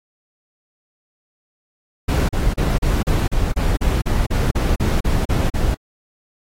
brown noise bursts, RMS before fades -17 dBFS, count 15, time 2.08-5.748 s, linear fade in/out 10 ms, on 210 ms, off 37 ms, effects AAC 48 kbps

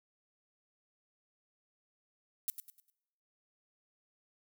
violet noise with echo, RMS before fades -34 dBFS, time 2.48-2.5 s, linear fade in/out 0 ms, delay 100 ms, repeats 4, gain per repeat -9 dB, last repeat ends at 2.9 s, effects noise-tail reverb RT60 0.9 s tail -23 dB re dry

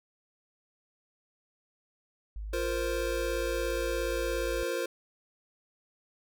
sine tone, 51.91 Hz, G#1, in tune, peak -35 dBFS, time 2.36-4.63 s, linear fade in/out 0 ms
square chord, F suspended fourth, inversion none, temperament equal, 349.2 / 466.2 / 523.3 Hz, F4 / Bb4 / C5, 0 / 0 / 0 cents, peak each -36 / -35 / -34 dBFS, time 2.53-4.86 s, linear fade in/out 5 ms
effects none

